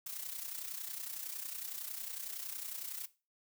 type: noise with amplitude modulation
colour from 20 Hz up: blue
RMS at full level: -40 dBFS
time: 0.06-3.06 s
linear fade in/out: 5 ms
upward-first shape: sine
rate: 30.9 Hz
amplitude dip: 65%
effects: noise-tail reverb RT60 0.3 s tail -17 dB re dry